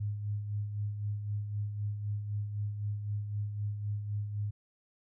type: tone with tremolo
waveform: sine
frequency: 103.6 Hz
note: G#2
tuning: 4 cents flat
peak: -30 dBFS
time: 0-4.51 s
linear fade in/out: 10 ms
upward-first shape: sine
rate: 3.9 Hz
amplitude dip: 50%
effects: none